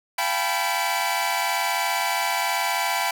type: tone cluster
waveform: sawtooth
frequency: 685 / 780 / 863 / 988 / 2299 Hz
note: F5 / G5 / A5 / B5 / D7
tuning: -34 / -9 / -34 / 0 / -37 cents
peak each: -26 / -24 / -27 / -23 / -26 dBFS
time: 0.18-3.11 s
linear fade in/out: 5 ms
effects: none